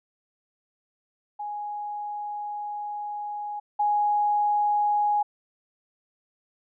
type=tone pair in turn; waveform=sine; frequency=830.6 / 830.6 Hz; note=G#5 / G#5; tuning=0 / 0 cents; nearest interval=unison; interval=0 cents; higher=neither; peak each=-30 / -20 dBFS; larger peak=second; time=1.39-3.6 / 3.79-5.23 s; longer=first; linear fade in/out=10 ms; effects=none